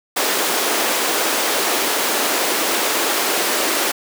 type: high-pass noise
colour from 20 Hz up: pink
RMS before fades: -19 dBFS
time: 0.16-3.92 s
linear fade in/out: 10 ms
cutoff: 310 Hz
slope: 24 dB/octave
effects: none